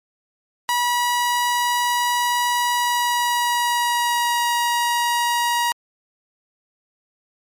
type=tone with pitch glide; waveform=sawtooth; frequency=969 to 952.9 Hz; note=B5 to A#5; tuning=-33 to +38 cents; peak=-14 dBFS; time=0.69-5.72 s; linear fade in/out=0 ms; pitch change=-29 cents; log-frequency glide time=2.72-4.51 s; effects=MP3 64 kbps